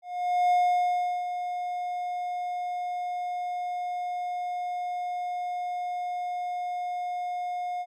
triangle tone with ADSR envelope, 716 Hz, F5, 43 cents sharp, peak -17 dBFS, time 0.02-7.86 s, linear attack 490 ms, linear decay 730 ms, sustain -10 dB, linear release 50 ms, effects none

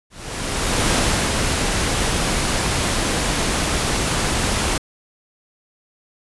pink noise with ADSR envelope, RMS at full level -17 dBFS, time 0.1-4.78 s, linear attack 840 ms, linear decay 320 ms, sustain -3 dB, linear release 6 ms, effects resampled to 24000 Hz

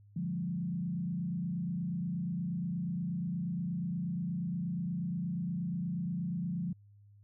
sine tone with frequency modulation, 174.61 Hz, F3, in tune, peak -32 dBFS, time 0.16-6.73 s, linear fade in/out 5 ms, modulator 28.4 Hz, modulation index 0.96, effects added 102 Hz sine -56 dBFS peak until 7.23 s

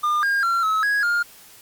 triangle tone with pitch steps, 1207 / 1616 / 1368 / 1290 / 1660 / 1412 Hz, D6 / G#6 / F6 / E6 / G#6 / F6, +47 / -48 / -36 / -38 / -1 / +19 cents, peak -16 dBFS, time 0.03-1.23 s, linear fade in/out 10 ms, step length 200 ms, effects white hiss -47 dBFS RMS until 1.61 s + Opus 48 kbps

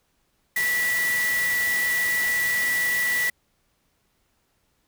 sine tone in noise, 1955 Hz, B6, 18 cents flat, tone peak -21 dBFS, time 0.56-3.3 s, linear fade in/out 5 ms, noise white, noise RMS -31 dBFS, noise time 0.56-3.3 s, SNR +7 dB, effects pink hiss -69 dBFS RMS until 4.87 s

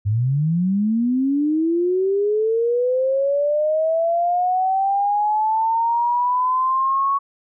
sine linear sweep, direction up, 98 to 1115 Hz, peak -16 dBFS, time 0.05-7.19 s, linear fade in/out 20 ms, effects none

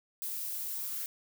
violet noise with high-pass filter sweep, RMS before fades -37 dBFS, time 0.22-1.06 s, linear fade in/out 0 ms, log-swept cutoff 230 to 1600 Hz, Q 3.9, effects none

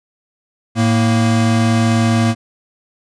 square tone pair together, 110 / 230.7 Hz, A2 / A#3, 0 / -18 cents, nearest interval octave + minor second, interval 1282 cents, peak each -15 dBFS, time 0.75-2.35 s, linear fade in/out 50 ms, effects resampled to 22050 Hz

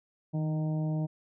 harmonic tone with a mistuned harmonic, 154.6 Hz, D#3, 11 cents flat, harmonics 1 / 2 / 3 / 4 / 5 / 6, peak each -28 / -37 / -49 / -42 / -49 / -53 dBFS, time 0.33-1.07 s, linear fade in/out 20 ms, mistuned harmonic 1, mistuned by +29 cents, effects none

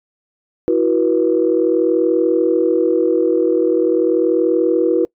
sine chord, E suspended second, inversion none, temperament equal with one note detuned, 329.6 / 370 / 483.2 Hz, E4 / F#4 / B4, 0 / 0 / -38 cents, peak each -16 dBFS, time 0.68-5.05 s, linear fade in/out 0 ms, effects noise-tail reverb RT60 0.1 s tail -24 dB re dry + tanh soft clip ceiling -2 dBFS

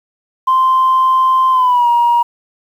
sine tone with pitch glide, 1042 to 950 Hz, C6 to A#5, -7 to +33 cents, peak -7 dBFS, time 0.47-2.23 s, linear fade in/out 10 ms, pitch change -160 cents, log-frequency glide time 1.51-1.88 s, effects tanh soft clip ceiling -5 dBFS + 7-bit

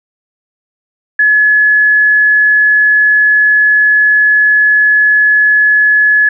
sine tone, 1703 Hz, G#6, 43 cents sharp, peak -5 dBFS, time 1.19-6.29 s, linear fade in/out 5 ms, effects none

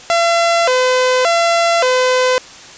sawtooth tone with vibrato, 587.3 Hz, D5, in tune, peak -7 dBFS, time 0.1-2.38 s, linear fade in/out 0 ms, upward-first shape square, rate 0.87 Hz, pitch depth 250 cents each way, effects white hiss -36 dBFS RMS until 2.77 s + resampled to 16000 Hz

